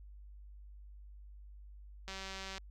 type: click train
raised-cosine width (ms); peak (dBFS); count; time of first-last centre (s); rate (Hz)
0.2; -27; 97; 2.08-2.58; 192
effects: added 50 Hz sine -50 dBFS peak until 2.7 s